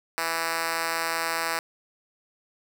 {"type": "tone with high-pass filter", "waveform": "5% pulse", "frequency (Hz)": 164.81, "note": "E3", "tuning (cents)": 0, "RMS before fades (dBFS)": -28, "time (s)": [0.18, 1.59], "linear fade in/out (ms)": 0, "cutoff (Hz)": 560, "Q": 0.52, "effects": []}